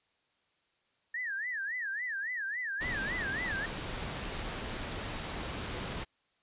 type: tone with vibrato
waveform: sine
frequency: 1776 Hz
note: A6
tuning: 16 cents sharp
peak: -33 dBFS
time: 1.14-3.66 s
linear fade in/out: 5 ms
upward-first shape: sine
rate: 3.6 Hz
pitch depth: 220 cents each way
type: noise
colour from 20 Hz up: pink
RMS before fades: -38 dBFS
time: 2.8-6.05 s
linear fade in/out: 20 ms
effects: white hiss -74 dBFS RMS until 6.42 s + resampled to 8000 Hz